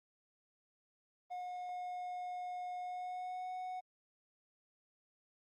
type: tone with pitch glide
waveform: triangle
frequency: 722 to 737.2 Hz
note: F#5 to F#5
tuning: -43 to -7 cents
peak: -38 dBFS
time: 1.3-3.81 s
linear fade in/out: 20 ms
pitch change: +36 cents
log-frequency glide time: 2.79-3.52 s
effects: Opus 32 kbps